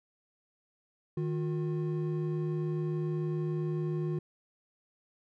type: tone pair together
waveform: triangle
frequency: 155.06 / 358.1 Hz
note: D#3 / F4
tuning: -6 / +43 cents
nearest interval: octave + major second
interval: 1449 cents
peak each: -29 / -33 dBFS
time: 1.17-4.19 s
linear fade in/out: 5 ms
effects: none